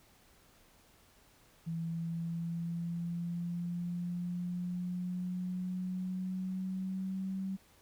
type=exponential sweep; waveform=sine; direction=up; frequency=164.81 to 191.9 Hz; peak=-34 dBFS; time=1.66-7.57 s; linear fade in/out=20 ms; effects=pink hiss -64 dBFS RMS until 7.81 s